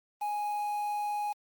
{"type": "tone with quantisation", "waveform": "triangle", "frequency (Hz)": 830.6, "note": "G#5", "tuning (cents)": 0, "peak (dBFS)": -28, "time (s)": [0.21, 1.33], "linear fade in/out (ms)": 10, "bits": 8, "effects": ["Opus 32 kbps"]}